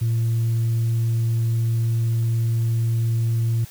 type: tone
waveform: sine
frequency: 114.8 Hz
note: A#2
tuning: 26 cents flat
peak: -16 dBFS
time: 0.01-3.65 s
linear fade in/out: 10 ms
effects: tanh soft clip ceiling -16 dBFS + white hiss -45 dBFS RMS until 3.7 s